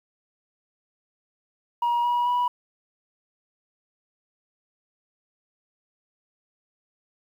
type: tone with pitch steps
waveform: sine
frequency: 953 / 965.2 / 977.5 Hz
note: A#5 / B5 / B5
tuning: +38 / -40 / -18 cents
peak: -18 dBFS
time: 1.82-2.48 s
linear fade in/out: 5 ms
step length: 220 ms
effects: tanh soft clip ceiling -19 dBFS + 9-bit